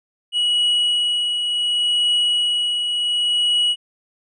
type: tone with tremolo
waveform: triangle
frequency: 2919 Hz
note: F#7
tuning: 24 cents flat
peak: -13 dBFS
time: 0.32-3.76 s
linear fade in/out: 50 ms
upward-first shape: triangle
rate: 0.69 Hz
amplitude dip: 45%
effects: resampled to 24000 Hz